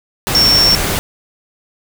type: tone in noise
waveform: sine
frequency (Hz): 5460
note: F8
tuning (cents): -40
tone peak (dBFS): -8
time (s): 0.35-0.75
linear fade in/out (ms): 0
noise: pink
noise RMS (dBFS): -17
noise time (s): 0.27-0.99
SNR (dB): +6
effects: none